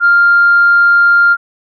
sine tone, 1398 Hz, F6, 1 cent sharp, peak -4 dBFS, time 0-1.37 s, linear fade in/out 50 ms, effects tanh soft clip ceiling 0 dBFS

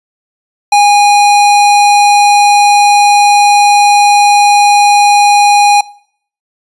square tone, 820 Hz, G#5, 22 cents flat, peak -4 dBFS, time 0.72-5.81 s, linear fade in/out 5 ms, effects noise-tail reverb RT60 0.6 s tail -22 dB re dry + resampled to 24000 Hz

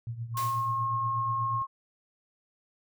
sine tone with tremolo, 116.4 Hz, A#2, 2 cents flat, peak -30 dBFS, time 0.07-1.62 s, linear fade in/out 0 ms, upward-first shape triangle, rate 8.3 Hz, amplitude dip 80%
sine tone, 1078 Hz, C#6, 49 cents flat, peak -27 dBFS, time 0.34-1.67 s, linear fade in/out 50 ms
white noise with exponential decay, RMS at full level -36 dBFS, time 0.37-0.88 s, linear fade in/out 1 ms, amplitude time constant 110 ms
effects none

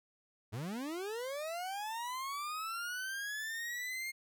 40% pulse linear sweep, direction up, 96.5 to 2142 Hz, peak -37 dBFS, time 0.52-4.12 s, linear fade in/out 20 ms, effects none

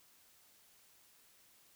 silence, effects white hiss -66 dBFS RMS until 1.75 s

